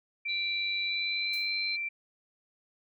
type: tone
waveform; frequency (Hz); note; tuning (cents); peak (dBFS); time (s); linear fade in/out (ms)
sine; 2349; D7; 0; -31; 0.25-1.89; 10
type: tone with pitch glide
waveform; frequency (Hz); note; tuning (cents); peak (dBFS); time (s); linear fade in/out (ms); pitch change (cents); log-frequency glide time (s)
sine; 3951 to 4095; B7 to C8; 0 to -38; -32; 0.28-1.77; 20; +62; 0.85-1.52
type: noise with exponential decay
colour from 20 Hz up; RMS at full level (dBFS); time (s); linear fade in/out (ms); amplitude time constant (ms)
blue; -43; 1.33-1.57; 5; 52
effects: none